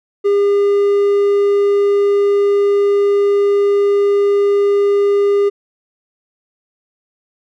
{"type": "tone with hard clipping", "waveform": "triangle", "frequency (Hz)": 404, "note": "G#4", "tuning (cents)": -48, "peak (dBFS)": -11, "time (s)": [0.24, 5.5], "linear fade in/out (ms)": 20, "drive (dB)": 6, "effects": []}